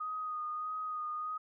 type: tone with vibrato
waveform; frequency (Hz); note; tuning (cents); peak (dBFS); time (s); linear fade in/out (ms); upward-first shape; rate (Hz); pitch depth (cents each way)
sine; 1242; D#6; -3; -35; 0-1.38; 10; sine; 1.6; 22
effects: none